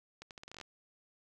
accelerating click train, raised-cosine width 0.2 ms, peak -30 dBFS, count 11, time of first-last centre 0.22-0.613 s, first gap 88 ms, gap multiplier 0.8, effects none

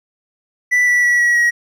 triangle tone with pitch steps, 1975.5 / 1957.3 / 1939.3 / 1921.5 / 1903.8 Hz, B6 / B6 / B6 / B6 / A#6, 0 / -16 / -32 / -48 / +36 cents, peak -9 dBFS, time 0.71-1.51 s, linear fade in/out 20 ms, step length 160 ms, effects none

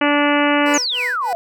harmonic tone, 290.7 Hz, D4, 18 cents flat, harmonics 1 / 2 / 3 / 4 / 5 / 6 / 7 / 8 / 9 / 10, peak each -17 / -20 / -22 / -23 / -24 / -25 / -25 / -26 / -27 / -27 dBFS, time 0.01-0.78 s, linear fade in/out 5 ms
15% pulse tone with tremolo, 493.9 Hz, B4, in tune, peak -19 dBFS, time 0.66-1.33 s, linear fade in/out 0 ms, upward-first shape sine, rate 3.3 Hz, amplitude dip 100%
sine exponential sweep, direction down, 7040 to 655 Hz, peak -18 dBFS, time 0.74-1.35 s, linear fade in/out 0 ms
effects none

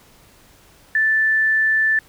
sine tone, 1760 Hz, A6, in tune, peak -14 dBFS, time 0.95-1.99 s, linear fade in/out 2 ms, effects pink hiss -51 dBFS RMS until 2.08 s

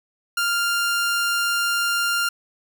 sawtooth tone, 1396.9 Hz, F6, in tune, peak -16 dBFS, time 0.37-2.29 s, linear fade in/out 5 ms, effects none

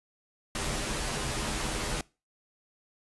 pink noise with comb filter, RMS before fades -32 dBFS, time 0.55-2.01 s, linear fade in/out 2 ms, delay 11 ms, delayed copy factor -0.7, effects noise-tail reverb RT60 0.3 s tail -23 dB re dry + resampled to 24000 Hz

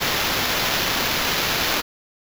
blue noise with sample-and-hold, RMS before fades -22 dBFS, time 0-1.82 s, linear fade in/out 20 ms, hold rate 8820 Hz, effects none

